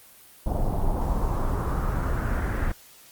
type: noise with low-pass filter sweep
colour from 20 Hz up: brown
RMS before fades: -25 dBFS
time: 0.46-2.72 s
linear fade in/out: 5 ms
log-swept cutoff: 730 to 1800 Hz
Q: 2.8
effects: white hiss -51 dBFS RMS until 3.11 s + Opus 32 kbps